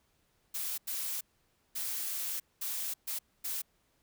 blue noise bursts at uneven times, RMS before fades -36 dBFS, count 6, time 0.54-0.78 / 0.87-1.21 / 1.75-2.4 / 2.61-2.94 / 3.07-3.19 / 3.44-3.62 s, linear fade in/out 10 ms, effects pink hiss -73 dBFS RMS until 4.02 s

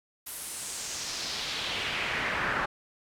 brown noise with band-pass filter sweep, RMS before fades -33 dBFS, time 0.26-2.66 s, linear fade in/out 10 ms, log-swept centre 12000 to 1400 Hz, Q 2, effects none

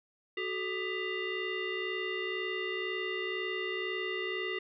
sine tone with frequency modulation, 1181 Hz, D6, 9 cents sharp, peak -32 dBFS, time 0.37-4.59 s, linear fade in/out 5 ms, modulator 808 Hz, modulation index 2.1, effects none

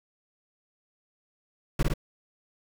brown noise with echo, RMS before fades -22 dBFS, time 1.79-1.83 s, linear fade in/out 5 ms, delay 54 ms, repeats 2, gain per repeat -2 dB, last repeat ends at 1.938 s, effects none

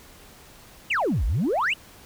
sine exponential two-way sweep, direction down then up, 3087 to 46.94 to 3087 Hz, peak -19 dBFS, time 0.9-1.74 s, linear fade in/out 10 ms, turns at 1.25 s, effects tanh soft clip ceiling -18 dBFS + pink hiss -49 dBFS RMS until 2.05 s

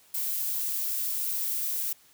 violet noise, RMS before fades -30 dBFS, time 0.14-1.93 s, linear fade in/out 5 ms, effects white hiss -59 dBFS RMS until 2.13 s

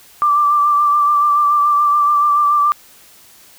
sine tone with vibrato, 1174.7 Hz, D6, in tune, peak -10 dBFS, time 0.22-2.72 s, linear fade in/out 0 ms, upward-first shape sine, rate 7 Hz, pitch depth 27 cents each way, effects white hiss -45 dBFS RMS until 3.58 s

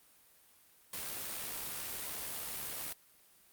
white noise with amplitude modulation, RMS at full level -39 dBFS, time 0.93-2.93 s, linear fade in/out 5 ms, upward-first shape sine, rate 71.4 Hz, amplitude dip 35%, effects white hiss -64 dBFS RMS until 3.52 s + Opus 32 kbps

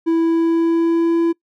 triangle tone with pitch glide, 329.6 to 335 Hz, E4 to E4, 0 to +28 cents, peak -11 dBFS, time 0.06-1.33 s, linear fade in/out 20 ms, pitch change +28 cents, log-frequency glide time 0.19-1.2 s, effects noise-tail reverb RT60 0.1 s tail -23 dB re dry

